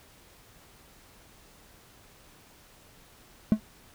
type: tone with exponential decay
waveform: triangle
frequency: 215.6 Hz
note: A3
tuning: 35 cents flat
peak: -11 dBFS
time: 3.52-3.6 s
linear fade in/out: 0 ms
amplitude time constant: 17 ms
effects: pink hiss -56 dBFS RMS until 3.94 s